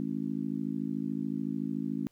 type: harmonic tone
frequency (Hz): 53.7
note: A1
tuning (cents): -41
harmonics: 3 / 4 / 5 / 6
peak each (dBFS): -39 / -34 / -34 / -42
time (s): 0-2.07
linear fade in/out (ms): 0
effects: pink hiss -70 dBFS RMS until 2.11 s